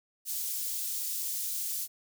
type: high-pass noise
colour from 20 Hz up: white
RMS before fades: -34 dBFS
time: 0.25-1.88 s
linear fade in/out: 50 ms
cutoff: 5700 Hz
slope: 12 dB/octave
effects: none